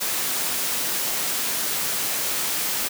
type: high-pass noise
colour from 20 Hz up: white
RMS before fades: -25 dBFS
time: 0-2.89 s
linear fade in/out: 20 ms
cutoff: 140 Hz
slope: 12 dB/octave
effects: none